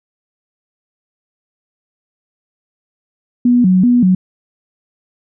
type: tone with vibrato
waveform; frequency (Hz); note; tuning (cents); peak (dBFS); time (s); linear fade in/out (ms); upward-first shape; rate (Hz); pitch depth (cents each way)
sine; 212.4; G#3; +39; -7; 3.45-4.15; 5; square; 2.6; 240
effects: none